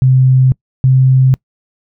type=tone pair in turn; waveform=sine; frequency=130 / 130.83 Hz; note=C3 / C3; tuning=-11 / 0 cents; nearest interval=unison; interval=11 cents; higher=second; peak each=-5 dBFS; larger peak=neither; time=0.02-0.52 / 0.84-1.34 s; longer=neither; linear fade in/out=0 ms; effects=noise-tail reverb RT60 0.1 s tail -25 dB re dry